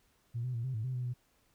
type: tone with pitch steps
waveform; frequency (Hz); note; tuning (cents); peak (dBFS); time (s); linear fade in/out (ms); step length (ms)
sine; 117.7 / 126.3 / 116.2 / 130.7 / 109.5 / 129.1 / 124.7 / 123; A#2 / B2 / A#2 / C3 / A2 / C3 / B2 / B2; +17 / +39 / -5 / -1 / -8 / -23 / +17 / -7; -32; 0.34-1.14; 20; 100
effects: tanh soft clip ceiling -28 dBFS + pink hiss -71 dBFS RMS until 1.54 s